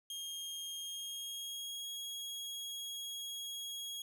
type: tone with pitch glide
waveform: sawtooth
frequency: 3232 to 3304 Hz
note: G#7 to G#7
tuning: -48 to -10 cents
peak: -38 dBFS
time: 0.1-4.02 s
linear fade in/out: 2 ms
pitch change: +38 cents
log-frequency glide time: 0.78-1.97 s
effects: none